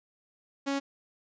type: tone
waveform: sawtooth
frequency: 277.2 Hz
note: C#4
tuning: in tune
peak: -24 dBFS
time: 0.66-0.8 s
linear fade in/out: 20 ms
effects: resampled to 16000 Hz